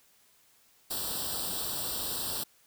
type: noise with comb filter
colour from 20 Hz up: white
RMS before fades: -34 dBFS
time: 0.9-2.44 s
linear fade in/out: 10 ms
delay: 0.23 ms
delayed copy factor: +0.9
effects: white hiss -64 dBFS RMS until 2.66 s